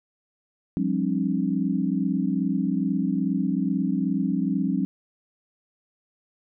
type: tone cluster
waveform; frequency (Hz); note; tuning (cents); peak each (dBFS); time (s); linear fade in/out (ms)
sine; 177.1 / 199.5 / 267.4 / 303.8; F3 / G3 / C4 / D#4; +24 / +31 / +38 / -41; -27 / -26 / -26 / -31; 0.77-4.85; 0
effects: none